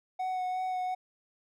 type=tone with vibrato; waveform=triangle; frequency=740 Hz; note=F#5; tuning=in tune; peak=-28 dBFS; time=0.19-0.95 s; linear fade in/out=10 ms; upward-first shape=sine; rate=2.8 Hz; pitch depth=15 cents each way; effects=none